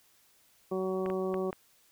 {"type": "harmonic tone", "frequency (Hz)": 187.8, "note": "F#3", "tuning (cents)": 26, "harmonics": [1, 2, 3, 4, 5, 6], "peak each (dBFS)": [-36, -31, -38, -43, -50, -43], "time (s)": [0.71, 1.51], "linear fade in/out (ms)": 10}
{"type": "clicks", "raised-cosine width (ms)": 0.5, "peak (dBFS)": -24, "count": 4, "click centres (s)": [1.061, 1.101, 1.342, 1.529]}
{"effects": ["white hiss -65 dBFS RMS until 1.91 s"]}